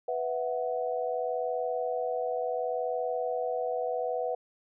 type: chord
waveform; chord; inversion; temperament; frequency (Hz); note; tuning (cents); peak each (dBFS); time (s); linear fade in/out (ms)
sine; B suspended fourth; none; equal; 493.9 / 659.3 / 740; B4 / E5 / F#5; 0 / 0 / 0; -31 / -34 / -34; 0.08-4.35; 5
effects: none